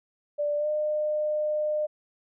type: tone with pitch glide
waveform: sine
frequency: 587.3 to 605.6 Hz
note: D5 to D#5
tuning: 0 to -47 cents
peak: -24 dBFS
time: 0.38-1.87 s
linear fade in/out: 20 ms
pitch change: +53 cents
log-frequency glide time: 0.57-0.68 s
effects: none